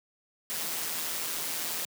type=noise with amplitude modulation; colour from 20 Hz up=white; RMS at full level=-31 dBFS; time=0.5-1.85 s; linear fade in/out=0 ms; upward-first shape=sine; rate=165 Hz; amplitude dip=50%; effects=high-pass 150 Hz 12 dB/octave